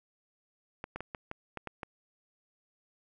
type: clicks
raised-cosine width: 0.5 ms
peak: -23 dBFS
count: 8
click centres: 0.841 / 0.96 / 1.006 / 1.148 / 1.314 / 1.573 / 1.673 / 1.832 s
effects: none